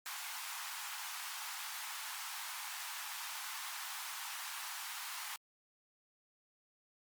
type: high-pass noise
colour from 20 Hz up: pink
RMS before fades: -44 dBFS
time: 0.06-5.36 s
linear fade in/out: 0 ms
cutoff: 830 Hz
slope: 48 dB/octave
effects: Opus 48 kbps